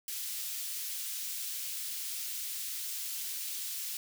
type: high-pass noise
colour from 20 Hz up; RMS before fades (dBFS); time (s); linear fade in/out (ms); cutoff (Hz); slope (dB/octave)
white; -38; 0.08-3.97; 2; 3000; 12
effects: none